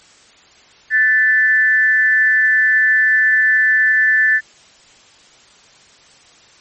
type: tone with amplitude modulation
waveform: sine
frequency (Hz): 1760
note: A6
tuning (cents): 0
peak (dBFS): -7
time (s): 0.9-4.41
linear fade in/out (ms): 50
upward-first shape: sine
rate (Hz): 240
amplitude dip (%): 60
effects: white hiss -47 dBFS RMS until 6.6 s + MP3 32 kbps